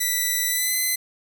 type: tone with pitch glide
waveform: 5% pulse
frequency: 1975.5 to 2035 Hz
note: B6 to C7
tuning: 0 to -49 cents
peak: -11 dBFS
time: 0-0.96 s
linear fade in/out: 10 ms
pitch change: +51 cents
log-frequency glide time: 0.48-0.77 s
effects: 8-bit